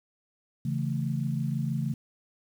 sine chord, A major, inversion first, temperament equal, 138.59 / 164.81 / 220 Hz, C#3 / E3 / A3, 0 / 0 / 0 cents, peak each -29 / -32 / -33 dBFS, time 0.65-1.94 s, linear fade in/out 5 ms, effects 9-bit

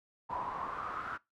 brown noise with band-pass filter sweep, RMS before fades -39 dBFS, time 0.29-1.18 s, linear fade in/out 20 ms, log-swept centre 930 to 1400 Hz, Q 7.9, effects noise-tail reverb RT60 0.2 s tail -21 dB re dry

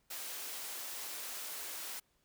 white high-pass noise, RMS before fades -43 dBFS, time 0.1-2 s, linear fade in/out 10 ms, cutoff 370 Hz, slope 12 dB/octave, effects pink hiss -75 dBFS RMS until 2.24 s

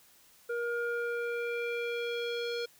square tone with low-pass filter sweep, 473.3 Hz, A#4, 26 cents sharp, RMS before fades -34 dBFS, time 0.49-2.66 s, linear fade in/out 10 ms, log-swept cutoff 1200 to 4300 Hz, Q 2.8, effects white hiss -61 dBFS RMS until 2.79 s

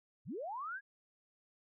sine linear sweep, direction up, 80.7 to 1677 Hz, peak -39 dBFS, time 0.25-0.81 s, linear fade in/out 50 ms, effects none

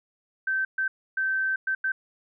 sine tone bursts at uneven times, 1549 Hz, G6, 21 cents flat, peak -23 dBFS, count 5, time 0.47-0.65 / 0.78-0.88 / 1.17-1.56 / 1.67-1.75 / 1.84-1.92 s, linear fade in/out 5 ms, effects none

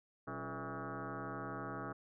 sine tone with frequency modulation, 502 Hz, B4, 28 cents sharp, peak -40 dBFS, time 0.27-1.93 s, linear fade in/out 10 ms, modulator 156 Hz, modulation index 6.1, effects none

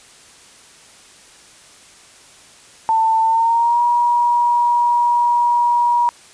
sine tone with pitch glide, 893 to 957.1 Hz, A5 to A#5, +25 to +45 cents, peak -12 dBFS, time 2.89-6.09 s, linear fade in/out 0 ms, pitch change +120 cents, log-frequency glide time 3.23-3.82 s, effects white hiss -45 dBFS RMS until 6.33 s + resampled to 22050 Hz

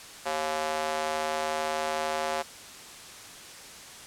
square tone with high-pass filter, 77.78 Hz, D#2, in tune, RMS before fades -30 dBFS, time 0.25-2.43 s, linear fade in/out 20 ms, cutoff 640 Hz, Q 1.9, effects white hiss -45 dBFS RMS until 4.06 s + low-pass 9000 Hz 12 dB/octave

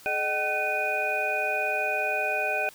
sine tone cluster, 426.1 / 611 / 761 / 1514 / 2471 Hz, G#4 / D#5 / F#5 / F#6 / D#7, +44 / -32 / +48 / +39 / -13 cents, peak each -36 / -31 / -31 / -32 / -28 dBFS, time 0.06-2.69 s, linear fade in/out 0 ms, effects white hiss -51 dBFS RMS until 2.74 s

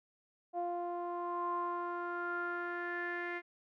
sawtooth tone with low-pass filter sweep, 349.2 Hz, F4, in tune, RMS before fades -38 dBFS, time 0.53-3.42 s, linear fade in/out 50 ms, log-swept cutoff 750 to 2000 Hz, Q 7.5, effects none

